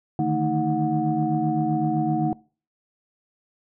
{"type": "tone cluster", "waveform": "sine", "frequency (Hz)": [149.7, 157.5, 223.9, 315.5, 731], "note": ["D3", "D#3", "A3", "D#4", "F#5"], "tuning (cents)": [33, 21, 30, 24, -21], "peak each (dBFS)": [-27, -28, -27, -24, -26], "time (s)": [0.19, 2.33], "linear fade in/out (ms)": 2, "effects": ["noise-tail reverb RT60 0.4 s tail -23 dB re dry", "tanh soft clip ceiling -10 dBFS"]}